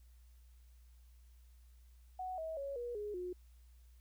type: tone with pitch steps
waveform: sine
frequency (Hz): 742 / 642.2 / 555.9 / 481.1 / 416.4 / 360.4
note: F#5 / E5 / C#5 / B4 / G#4 / F#4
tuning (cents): +5 / -45 / +5 / -45 / +5 / -45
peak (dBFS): -39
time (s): 2.19-3.33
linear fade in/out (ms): 5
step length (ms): 190
effects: added 60 Hz sine -58 dBFS peak until 4 s + white hiss -75 dBFS RMS until 4 s